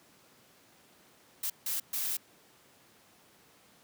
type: noise bursts at uneven times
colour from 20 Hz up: blue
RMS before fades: -33 dBFS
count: 3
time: 1.43-1.5 / 1.66-1.8 / 1.93-2.17 s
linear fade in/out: 5 ms
effects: pink hiss -61 dBFS RMS until 3.83 s + high-pass 150 Hz 12 dB/octave